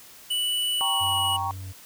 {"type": "tone with pitch glide", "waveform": "square", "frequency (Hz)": [2960, 2921], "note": ["F#7", "F#7"], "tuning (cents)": [0, -23], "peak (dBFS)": -24, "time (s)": [0.3, 1.37], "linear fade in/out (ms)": 10, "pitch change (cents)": -23, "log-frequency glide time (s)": [0.74, 1.21]}
{"type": "chord", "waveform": "sine", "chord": "G diminished", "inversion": "none", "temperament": "equal", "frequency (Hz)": [784, 932.3, 1108.7], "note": ["G5", "Bb5", "Db6"], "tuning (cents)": [0, 0, 0], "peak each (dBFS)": -30, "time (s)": [0.81, 1.51], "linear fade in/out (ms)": 0}
{"type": "tone", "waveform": "triangle", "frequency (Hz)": 94.2, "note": "F#2", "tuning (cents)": 32, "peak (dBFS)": -32, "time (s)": [1, 1.73], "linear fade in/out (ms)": 20}
{"effects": ["white hiss -48 dBFS RMS until 1.85 s"]}